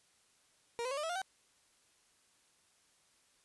30% pulse tone with pitch steps, 470.6 / 510.2 / 553.2 / 599.8 / 650.3 / 705.1 / 764.5 Hz, A#4 / C5 / C#5 / D5 / E5 / F5 / G5, +16 / -44 / -4 / +36 / -24 / +16 / -44 cents, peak -33 dBFS, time 0.79-1.217 s, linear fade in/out 0 ms, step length 61 ms, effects white hiss -70 dBFS RMS until 3.44 s + resampled to 24000 Hz

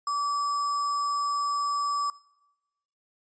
sine tone with sample-and-hold, 1154 Hz, D6, 31 cents flat, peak -25 dBFS, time 0.07-2.1 s, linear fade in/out 2 ms, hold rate 6300 Hz, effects noise-tail reverb RT60 1.0 s tail -22 dB re dry + resampled to 16000 Hz

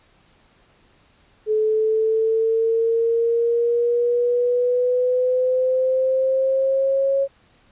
sine exponential sweep, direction up, 430 to 550 Hz, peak -16 dBFS, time 1.46-7.28 s, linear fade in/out 50 ms, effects pink hiss -57 dBFS RMS until 7.71 s + resampled to 8000 Hz

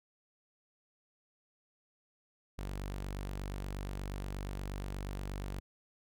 sawtooth tone, 48.41 Hz, G1, 21 cents flat, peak -34 dBFS, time 2.58-5.6 s, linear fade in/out 10 ms, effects none

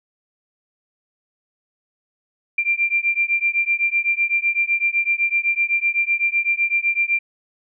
sine beating tone pair, 2369 / 2376.9 Hz, D7 / D7, +14 / +20 cents, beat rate 7.9 Hz, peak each -20 dBFS, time 2.58-7.19 s, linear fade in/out 5 ms, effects none

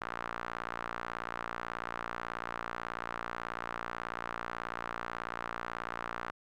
sawtooth tone with band-pass filter, 58.27 Hz, A#1, in tune, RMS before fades -40 dBFS, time 0.01-6.31 s, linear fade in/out 5 ms, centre 1300 Hz, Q 2.2, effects none

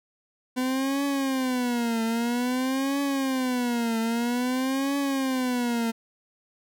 40% pulse tone with vibrato, 251.9 Hz, B3, 34 cents sharp, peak -23 dBFS, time 0.56-5.92 s, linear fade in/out 20 ms, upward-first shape triangle, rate 0.51 Hz, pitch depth 200 cents each way, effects none

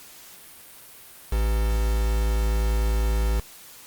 triangle tone with quantisation, 54.8 Hz, A1, 6 cents flat, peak -18 dBFS, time 1.32-3.4 s, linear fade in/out 5 ms, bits 5, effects white hiss -46 dBFS RMS until 3.86 s + Opus 48 kbps

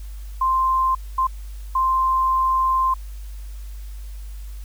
sine tone bursts at uneven times, 1046.5 Hz, C6, in tune, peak -16 dBFS, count 3, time 0.41-0.95 / 1.18-1.27 / 1.75-2.94 s, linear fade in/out 5 ms, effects added 50 Hz sine -31 dBFS peak until 4.64 s + white hiss -51 dBFS RMS until 4.64 s

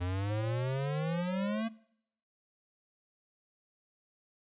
square exponential sweep, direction up, 87.31 to 230 Hz, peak -32 dBFS, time 0-1.69 s, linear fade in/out 20 ms
sine tone, 535 Hz, C5, 38 cents sharp, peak -39 dBFS, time 0.28-1.63 s, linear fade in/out 50 ms
effects noise-tail reverb RT60 0.7 s tail -22 dB re dry + resampled to 8000 Hz

